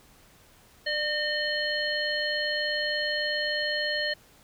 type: harmonic tone with a mistuned harmonic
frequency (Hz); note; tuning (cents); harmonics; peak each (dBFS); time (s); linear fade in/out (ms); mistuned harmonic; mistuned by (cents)
609; D#5; -37; 1 / 3 / 5 / 7; -32 / -29 / -34 / -32; 0.86-4.14; 10; 1; -37
effects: pink hiss -57 dBFS RMS until 4.43 s